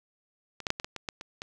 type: clicks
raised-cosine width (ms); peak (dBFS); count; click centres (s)
0.2; -24 / -12 / -8 / -17 / -18 / -19 / -15 / -23 / -20; 9; 0.603 / 0.668 / 0.704 / 0.799 / 0.845 / 0.963 / 1.088 / 1.211 / 1.419
effects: none